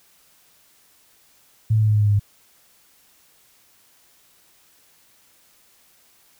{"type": "tone with pitch steps", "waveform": "sine", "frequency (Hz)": [110, 108.8, 107.61, 106.44, 105.28, 104.13, 102.99, 101.87], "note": ["A2", "A2", "A2", "G#2", "G#2", "G#2", "G#2", "G#2"], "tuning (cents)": [0, -19, -38, 43, 24, 5, -14, -33], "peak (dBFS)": -14, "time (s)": [1.7, 2.196], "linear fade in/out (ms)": 10, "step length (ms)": 62, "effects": ["white hiss -57 dBFS RMS until 6.39 s"]}